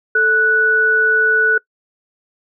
sine tone pair together, 439.6 / 1478.6 Hz, A4 / F#6, -2 / -2 cents, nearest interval octave + major sixth, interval 2100 cents, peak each -19 / -11 dBFS, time 0.15-1.58 s, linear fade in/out 5 ms, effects noise-tail reverb RT60 0.1 s tail -23 dB re dry

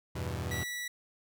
sawtooth chord, E minor, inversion none, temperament equal, 82.41 / 98 / 123.47 Hz, E2 / G2 / B2, 0 / 0 / 0 cents, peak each -33 / -35 / -34 dBFS, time 0.15-0.64 s, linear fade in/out 10 ms
sawtooth tone, 1950 Hz, B6, 23 cents flat, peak -32 dBFS, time 0.51-0.88 s, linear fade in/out 5 ms
effects none

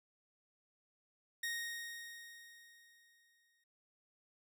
sawtooth tone with exponential decay, 1864.7 Hz, A#6, in tune, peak -33 dBFS, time 1.43-3.64 s, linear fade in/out 5 ms, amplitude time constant 480 ms, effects none

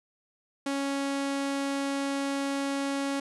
sawtooth tone, 277.2 Hz, C#4, in tune, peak -24 dBFS, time 0.66-3.2 s, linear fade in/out 5 ms, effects resampled to 24000 Hz

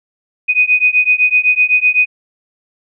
sine beating tone pair, 2489 / 2496.9 Hz, D#7 / D#7, 0 / +5 cents, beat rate 7.9 Hz, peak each -12 dBFS, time 0.48-2.06 s, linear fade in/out 20 ms, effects none

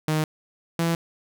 sawtooth tone pair in turn, 155.2 / 167.11 Hz, D#3 / E3, -4 / +24 cents, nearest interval minor second, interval 128 cents, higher second, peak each -17 dBFS, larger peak neither, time 0.08-0.24 / 0.79-0.95 s, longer neither, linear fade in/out 2 ms, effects none

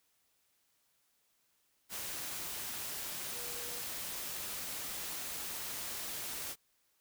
sine tone in noise, 481.5 Hz, B4, 44 cents flat, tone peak -51 dBFS, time 3.32-3.83 s, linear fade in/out 50 ms, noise white, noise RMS -41 dBFS, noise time 1.89-6.56 s, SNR -13 dB, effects white hiss -75 dBFS RMS until 7 s

